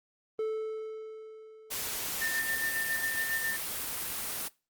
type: tone with exponential decay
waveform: triangle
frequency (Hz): 437.7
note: A4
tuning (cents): -9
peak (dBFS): -26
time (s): 0.39-2.69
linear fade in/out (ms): 2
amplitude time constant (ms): 500
type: noise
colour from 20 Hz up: white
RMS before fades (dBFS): -35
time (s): 1.7-4.49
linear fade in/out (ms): 20
type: tone with tremolo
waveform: sine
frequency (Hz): 1800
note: A6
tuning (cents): +39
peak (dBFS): -29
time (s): 2.21-3.57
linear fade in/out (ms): 10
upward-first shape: square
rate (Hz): 7.3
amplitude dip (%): 40
effects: noise-tail reverb RT60 0.3 s tail -23 dB re dry + Opus 24 kbps